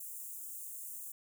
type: high-pass noise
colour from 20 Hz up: white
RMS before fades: -45 dBFS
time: 0-1.12 s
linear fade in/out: 5 ms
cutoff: 7100 Hz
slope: 48 dB/octave
effects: none